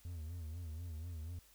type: tone with vibrato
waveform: triangle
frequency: 82.41 Hz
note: E2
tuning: in tune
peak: -40 dBFS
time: 0.05-1.39 s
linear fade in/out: 0 ms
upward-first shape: sine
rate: 4.1 Hz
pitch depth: 120 cents each way
effects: added 50 Hz sine -69 dBFS peak until 1.54 s + white hiss -66 dBFS RMS until 1.54 s